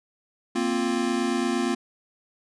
square chord, Bb suspended second, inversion none, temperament equal, 233.1 / 261.6 / 349.2 Hz, Bb3 / C4 / F4, 0 / 0 / 0 cents, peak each -28 dBFS, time 0.55-1.75 s, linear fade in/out 10 ms, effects resampled to 22050 Hz

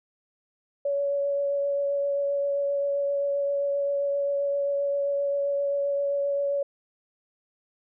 sine tone with vibrato, 564 Hz, C#5, 30 cents sharp, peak -23 dBFS, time 0.85-6.63 s, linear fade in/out 5 ms, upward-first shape triangle, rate 7.6 Hz, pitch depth 13 cents each way, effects none

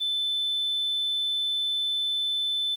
sine tone, 3520 Hz, A7, in tune, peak -23 dBFS, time 0-2.76 s, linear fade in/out 20 ms, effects tanh soft clip ceiling -21 dBFS + 9-bit

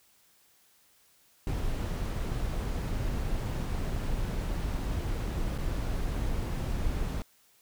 brown noise with dropouts, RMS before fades -31 dBFS, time 1.47-7.22 s, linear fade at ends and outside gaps 1 ms, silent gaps 5.579-5.585 s, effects white hiss -64 dBFS RMS until 7.61 s

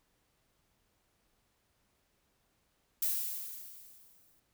violet noise with exponential decay, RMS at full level -30 dBFS, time 3.02-4.4 s, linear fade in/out 5 ms, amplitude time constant 300 ms, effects pink hiss -75 dBFS RMS until 4.53 s

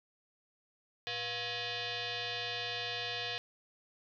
sine tone with frequency modulation, 484.7 Hz, B4, 32 cents flat, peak -35 dBFS, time 1.07-3.38 s, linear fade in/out 0 ms, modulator 597 Hz, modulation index 6.6, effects none

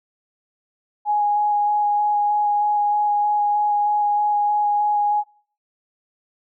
sine tone with vibrato, 830.6 Hz, G#5, in tune, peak -16 dBFS, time 1.05-5.24 s, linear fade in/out 50 ms, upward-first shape square, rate 3.2 Hz, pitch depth 8 cents each way, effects noise-tail reverb RT60 0.5 s tail -24 dB re dry

